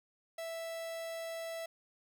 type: tone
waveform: 45% pulse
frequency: 659.3 Hz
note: E5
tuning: in tune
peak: -39 dBFS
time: 0.38-1.66 s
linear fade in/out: 5 ms
effects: none